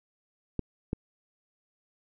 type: clicks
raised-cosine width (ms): 3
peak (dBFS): -16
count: 2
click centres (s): 0.593 / 0.931
effects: none